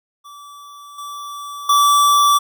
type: tone with level steps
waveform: square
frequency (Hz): 1157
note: D6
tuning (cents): -26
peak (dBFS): -37 / -29 / -11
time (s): 0.24-2.39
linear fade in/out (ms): 20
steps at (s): 0.98 / 1.69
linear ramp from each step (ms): 5
effects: none